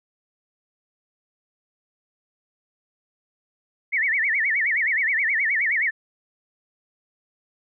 sine tone with vibrato, 2000 Hz, B6, 21 cents sharp, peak -19 dBFS, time 3.92-5.91 s, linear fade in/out 20 ms, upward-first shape sine, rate 9.5 Hz, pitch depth 230 cents each way, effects none

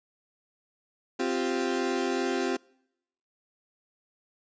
35% pulse chord, C suspended fourth, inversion none, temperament equal, 261.6 / 349.2 / 392 Hz, C4 / F4 / G4, 0 / 0 / 0 cents, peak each -29 dBFS, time 1.19-2.57 s, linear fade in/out 10 ms, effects noise-tail reverb RT60 0.8 s tail -26 dB re dry + resampled to 16000 Hz

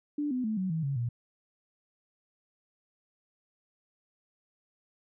sine tone with pitch steps, 293.7 / 252.7 / 217.5 / 187.17 / 161.07 / 138.61 / 119.28 Hz, D4 / B3 / A3 / F#3 / E3 / C#3 / A#2, 0 / +40 / -20 / +20 / -40 / 0 / +40 cents, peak -28 dBFS, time 0.18-1.09 s, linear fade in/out 5 ms, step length 130 ms, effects none

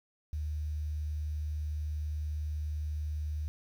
sine tone with quantisation, 75.8 Hz, D#2, 45 cents flat, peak -32 dBFS, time 0.33-3.48 s, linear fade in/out 0 ms, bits 10, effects none

